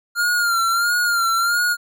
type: tone with vibrato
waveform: square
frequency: 1396.9 Hz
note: F6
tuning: in tune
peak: -17 dBFS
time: 0.15-1.77 s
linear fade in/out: 50 ms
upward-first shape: sine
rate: 1.5 Hz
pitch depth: 59 cents each way
effects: none